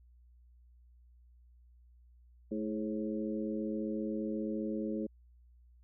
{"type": "harmonic tone with a mistuned harmonic", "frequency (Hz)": 108.1, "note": "A2", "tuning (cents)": -30, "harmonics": [2, 3, 4, 5], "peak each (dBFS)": [-36, -38, -41, -43], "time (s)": [2.51, 5.07], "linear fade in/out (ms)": 10, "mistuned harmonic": 4, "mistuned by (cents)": -54, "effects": ["added 60 Hz sine -58 dBFS peak until 5.83 s"]}